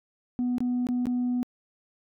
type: tone with dropouts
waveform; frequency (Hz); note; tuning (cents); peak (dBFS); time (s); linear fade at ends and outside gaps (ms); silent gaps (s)
sine; 246.8; B3; -1; -22; 0.39-1.43; 0; 0.582-0.605 / 0.869-0.888 / 1.056-1.069
effects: tanh soft clip ceiling -22 dBFS